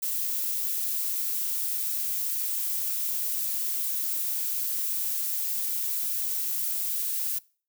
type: noise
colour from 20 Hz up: violet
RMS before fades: -29 dBFS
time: 0.02-7.39 s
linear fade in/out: 10 ms
effects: noise-tail reverb RT60 0.4 s tail -23 dB re dry